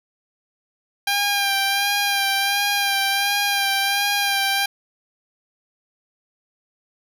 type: tone with vibrato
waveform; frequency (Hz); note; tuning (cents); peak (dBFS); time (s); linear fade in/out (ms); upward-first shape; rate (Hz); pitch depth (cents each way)
10% pulse; 799; G5; +33; -10; 1.07-4.66; 5; sine; 1.4; 29
effects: none